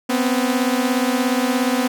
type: beating tone pair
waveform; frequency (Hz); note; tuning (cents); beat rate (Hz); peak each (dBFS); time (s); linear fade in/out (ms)
sawtooth; 246.6 / 263.6; B3 / C4; -2 / +13; 17; -15 / -17; 0.09-1.88; 10
effects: none